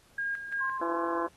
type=tone with tremolo; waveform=sine; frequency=1622 Hz; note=G#6; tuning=41 cents flat; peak=-29 dBFS; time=0.18-0.78 s; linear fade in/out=5 ms; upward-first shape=square; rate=2.9 Hz; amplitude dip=60%
type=tone with vibrato; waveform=sine; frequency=1050 Hz; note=C6; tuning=6 cents sharp; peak=-32 dBFS; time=0.6-1.28 s; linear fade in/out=20 ms; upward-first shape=square; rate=2.8 Hz; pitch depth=8 cents each way
type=harmonic tone; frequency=168.5 Hz; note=E3; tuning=38 cents sharp; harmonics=2 / 3 / 4 / 5 / 6 / 7 / 8 / 9 / 10; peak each=-33 / -37 / -39 / -41 / -43 / -44 / -45 / -46 / -47 dBFS; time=0.81-1.27 s; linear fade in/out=5 ms
effects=pink hiss -62 dBFS RMS until 1.36 s + AAC 32 kbps